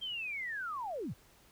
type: linear sweep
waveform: sine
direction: down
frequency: 3210 to 68.6 Hz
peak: -36 dBFS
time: 0.01-1.14 s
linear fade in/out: 20 ms
effects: pink hiss -63 dBFS RMS until 1.51 s